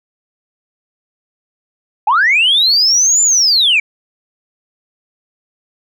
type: linear two-way sweep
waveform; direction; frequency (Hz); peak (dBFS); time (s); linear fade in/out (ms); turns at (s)
sine; up then down; 784 to 7200 to 2237; -7; 2.07-3.8; 5; 3.22
effects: tanh soft clip ceiling -4 dBFS